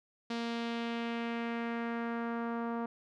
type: tone with low-pass filter sweep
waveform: sawtooth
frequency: 233.1 Hz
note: A#3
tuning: in tune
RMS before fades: -36 dBFS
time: 0.3-2.86 s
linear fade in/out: 5 ms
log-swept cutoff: 4400 to 1100 Hz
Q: 1.6
effects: none